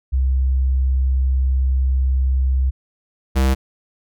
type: tone pair in turn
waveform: sine / square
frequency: 65.41 / 66.09 Hz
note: C2 / C2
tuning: 0 / +18 cents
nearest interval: unison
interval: 18 cents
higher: second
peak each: -14 dBFS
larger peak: neither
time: 0.12-2.71 / 3.35-3.55 s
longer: first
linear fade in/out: 20 ms
effects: none